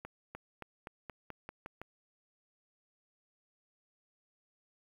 accelerating click train, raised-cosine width 0.5 ms, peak -28 dBFS, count 9, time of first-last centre 0.05-1.816 s, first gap 300 ms, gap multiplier 0.91, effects 9-bit

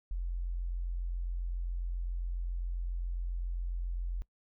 sine tone, 43.69 Hz, F1, 1 cent sharp, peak -32 dBFS, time 0.11-4.22 s, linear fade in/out 0 ms, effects noise-tail reverb RT60 0.1 s tail -22 dB re dry

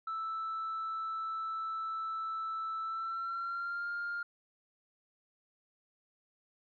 sine tone with pitch glide, 1318.5 to 1405 Hz, E6 to F6, 0 to +10 cents, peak -33 dBFS, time 0.07-4.23 s, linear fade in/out 5 ms, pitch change +110 cents, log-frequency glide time 2.82-3.88 s, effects tanh soft clip ceiling -32 dBFS

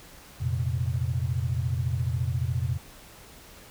sine chord, F suspended fourth, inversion none, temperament equal, 87.31 / 116.54 / 130.81 Hz, F2 / Bb2 / C3, 0 / 0 / 0 cents, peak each -29 dBFS, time 0.4-2.78 s, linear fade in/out 20 ms, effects pink hiss -49 dBFS RMS until 3.7 s

